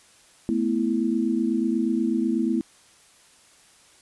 sine chord, A suspended second, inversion none, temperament equal with one note detuned, 220 / 248.2 / 329.6 Hz, A3 / B3 / E4, 0 / +9 / 0 cents, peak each -25 dBFS, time 0.49-2.61 s, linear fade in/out 0 ms, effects white hiss -55 dBFS RMS until 4.01 s + resampled to 24000 Hz

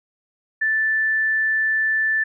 sine tone, 1760 Hz, A6, in tune, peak -17 dBFS, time 0.61-2.24 s, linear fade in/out 10 ms, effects none

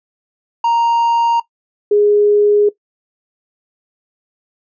triangle / sine tone pair in turn, 932.3 / 414.1 Hz, A#5 / G#4, 0 / -5 cents, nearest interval octave + major second, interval 1405 cents, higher first, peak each -9 / -8 dBFS, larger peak second, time 0.64-1.4 / 1.91-2.69 s, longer second, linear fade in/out 5 ms, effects noise-tail reverb RT60 0.1 s tail -17 dB re dry + resampled to 16000 Hz

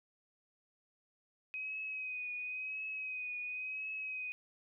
sine tone with vibrato, 2519 Hz, D#7, 21 cents sharp, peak -38 dBFS, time 1.54-4.32 s, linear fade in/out 0 ms, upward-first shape triangle, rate 0.95 Hz, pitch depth 44 cents each way, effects none

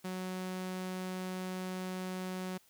sawtooth tone, 185 Hz, F#3, in tune, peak -33 dBFS, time 0.04-2.58 s, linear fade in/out 10 ms, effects white hiss -66 dBFS RMS until 2.69 s

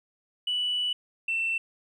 sine tone pair in turn, 2960 / 2685 Hz, F#7 / E7, 0 / +31 cents, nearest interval major second, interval 169 cents, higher first, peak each -24 dBFS, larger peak neither, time 0.47-0.93 / 1.28-1.58 s, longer first, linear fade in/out 5 ms, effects tanh soft clip ceiling -21 dBFS + 11-bit

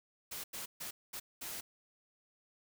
white noise bursts at uneven times, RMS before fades -43 dBFS, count 5, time 0.31-0.44 / 0.53-0.66 / 0.8-0.91 / 1.13-1.2 / 1.41-1.61 s, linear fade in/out 10 ms, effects none

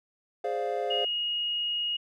triangle chord, D half-diminished seventh, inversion second, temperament equal, 415.3 / 523.3 / 587.3 / 698.5 Hz, Ab4 / C5 / D5 / F5, 0 / 0 / 0 / 0 cents, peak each -31 / -31 / -35 / -30 dBFS, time 0.44-1.05 s, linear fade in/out 5 ms
sine tone, 2875 Hz, F7, 50 cents sharp, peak -27 dBFS, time 0.9-1.97 s, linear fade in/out 10 ms
effects none

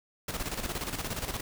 pink noise with tremolo, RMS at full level -33 dBFS, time 0.28-1.41 s, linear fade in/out 5 ms, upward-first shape square, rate 17 Hz, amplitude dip 60%, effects none

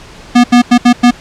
square tone bursts at uneven times, 242.9 Hz, B3, 29 cents flat, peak -3 dBFS, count 5, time 0.35-0.44 / 0.52-0.62 / 0.71-0.78 / 0.85-0.93 / 1.03-1.11 s, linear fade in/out 10 ms, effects pink hiss -34 dBFS RMS until 1.2 s + low-pass 6000 Hz 12 dB/octave

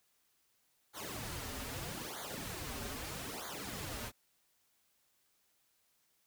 pink noise with flanger, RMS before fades -43 dBFS, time 0.93-4.12 s, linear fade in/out 50 ms, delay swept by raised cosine 0.37 to 6.17 ms, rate 0.79 Hz, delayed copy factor -1, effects white hiss -75 dBFS RMS until 6.26 s

